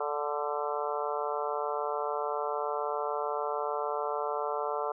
harmonic tone with a mistuned harmonic, 146.83 Hz, D3, in tune, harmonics 3 / 4 / 5 / 6 / 7 / 8 / 9, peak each -35 / -36 / -37 / -38 / -38 / -39 / -40 dBFS, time 0-4.92 s, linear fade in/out 5 ms, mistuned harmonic 9, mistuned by +21 cents, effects none

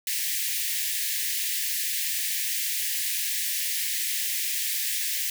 white high-pass noise, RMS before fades -28 dBFS, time 0.07-5.3 s, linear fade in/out 2 ms, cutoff 1700 Hz, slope 96 dB/octave, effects none

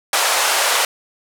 pink band-pass noise, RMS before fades -17 dBFS, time 0.13-0.85 s, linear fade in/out 2 ms, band 590 to 12000 Hz, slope 24 dB/octave, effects none

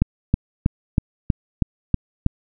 click train, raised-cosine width 5 ms, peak -3 dBFS, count 8, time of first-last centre 0.02-2.264 s, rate 3.12 Hz, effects none

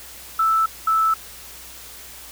sine tone pair in turn, 1318.5 / 1313.8 Hz, E6 / E6, 0 / -6 cents, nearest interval unison, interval 6 cents, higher first, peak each -15 dBFS, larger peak neither, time 0.39-0.66 / 0.87-1.14 s, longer neither, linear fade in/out 5 ms, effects added 60 Hz sine -50 dBFS peak until 2.31 s + white hiss -40 dBFS RMS until 2.31 s

